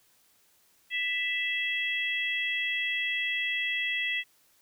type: harmonic tone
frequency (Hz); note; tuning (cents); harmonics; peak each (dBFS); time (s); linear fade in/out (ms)
660; E5; +2; 3 / 4 / 5; -30 / -32 / -34; 0.9-4.24; 50
effects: white hiss -65 dBFS RMS until 4.61 s